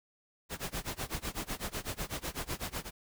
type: noise with tremolo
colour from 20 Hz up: pink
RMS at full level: -35 dBFS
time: 0.49-2.91 s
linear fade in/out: 50 ms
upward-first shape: sine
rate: 8 Hz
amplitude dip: 95%
effects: none